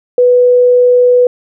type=tone; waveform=sine; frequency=493.7 Hz; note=B4; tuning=1 cent flat; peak=-4 dBFS; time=0.18-1.27 s; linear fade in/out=2 ms; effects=none